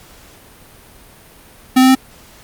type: tone with pitch steps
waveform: square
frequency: 257.8 / 259.9 / 262 Hz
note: C4 / C4 / C4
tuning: -26 / -11 / +2 cents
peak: -7 dBFS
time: 1.76-1.952 s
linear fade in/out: 10 ms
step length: 64 ms
effects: pink hiss -43 dBFS RMS until 2.43 s + Opus 48 kbps